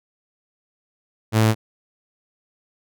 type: tone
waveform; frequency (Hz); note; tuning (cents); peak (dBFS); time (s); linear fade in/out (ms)
sawtooth; 110; A2; 0; -10; 1.32-1.55; 50
effects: none